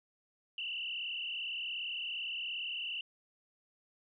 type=tone with frequency modulation; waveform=sine; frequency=2846 Hz; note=F7; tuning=32 cents sharp; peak=-36 dBFS; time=0.58-3.01 s; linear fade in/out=2 ms; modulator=38.7 Hz; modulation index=3.9; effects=none